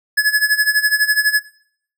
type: tone with tremolo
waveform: square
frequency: 1703 Hz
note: G#6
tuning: 43 cents sharp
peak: -10 dBFS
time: 0.17-1.4 s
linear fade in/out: 10 ms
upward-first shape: sine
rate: 12 Hz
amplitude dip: 80%
effects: noise-tail reverb RT60 0.6 s tail -19 dB re dry